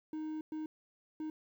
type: tone bursts at uneven times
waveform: triangle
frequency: 311.1 Hz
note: D#4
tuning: in tune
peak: -35 dBFS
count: 3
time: 0.13-0.41 / 0.52-0.66 / 1.2-1.3 s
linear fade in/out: 2 ms
effects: 11-bit